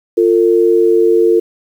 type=tone pair together; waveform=sine; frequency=349.2 / 449.8 Hz; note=F4 / A4; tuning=0 / +38 cents; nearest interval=major third; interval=438 cents; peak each=-10 dBFS; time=0.17-1.4 s; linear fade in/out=10 ms; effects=7-bit